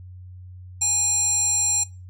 square tone with band-pass filter, 823 Hz, G#5, 16 cents flat, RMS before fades -21 dBFS, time 0.81-1.84 s, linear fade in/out 10 ms, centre 7500 Hz, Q 9.8, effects noise-tail reverb RT60 0.3 s tail -22 dB re dry + added 91 Hz sine -38 dBFS peak until 2.09 s

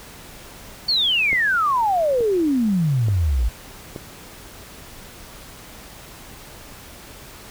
sine exponential sweep, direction down, 4550 to 53.1 Hz, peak -16 dBFS, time 0.88-3.49 s, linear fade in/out 10 ms
click train, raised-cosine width 2 ms, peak -17 dBFS, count 4, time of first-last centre 1.33-3.962 s, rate 1.14 Hz
effects pink hiss -41 dBFS RMS until 7.5 s

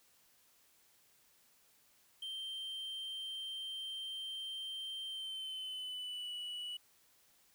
triangle tone with pitch glide, 3139 to 2946 Hz, G7 to F#7, +2 to -8 cents, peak -39 dBFS, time 2.22-6.77 s, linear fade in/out 5 ms, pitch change -110 cents, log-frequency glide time 5.06-6.33 s, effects white hiss -69 dBFS RMS until 7.54 s

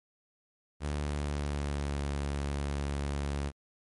sawtooth tone with pitch glide, 73.42 to 70.96 Hz, D2 to C#2, 0 to +41 cents, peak -27 dBFS, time 0.8-3.52 s, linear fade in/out 50 ms, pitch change -59 cents, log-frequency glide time 1.03-2.03 s, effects MP3 48 kbps

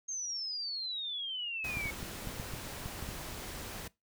sine exponential sweep, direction down, 6460 to 2191 Hz, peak -35 dBFS, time 0.08-1.91 s, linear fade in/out 10 ms
pink noise, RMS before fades -43 dBFS, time 1.64-3.88 s, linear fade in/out 5 ms
clicks, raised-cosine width 5 ms, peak -28 dBFS, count 9, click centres 1.771 / 1.857 / 2.029 / 2.273 / 2.399 / 2.537 / 2.86 / 3.026 / 3.089 s
effects noise-tail reverb RT60 0.2 s tail -21 dB re dry

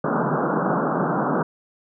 pink band-pass noise, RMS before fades -22 dBFS, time 0.04-1.43 s, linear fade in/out 5 ms, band 140 to 1500 Hz, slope 96 dB/octave, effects none

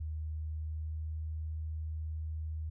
sine tone with pitch glide, 77.78 to 78.5 Hz, D#2 to D#2, 0 to +16 cents, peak -35 dBFS, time 0-2.7 s, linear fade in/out 10 ms, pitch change +16 cents, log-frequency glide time 0.46-1.17 s, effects none

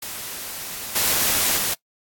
white noise with level steps, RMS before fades -32 / -20 / -23 dBFS, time 0.02-1.74 s, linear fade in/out 5 ms, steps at 0.95 / 1.56 s, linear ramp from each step 10 ms, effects noise-tail reverb RT60 0.1 s tail -21 dB re dry + AAC 64 kbps

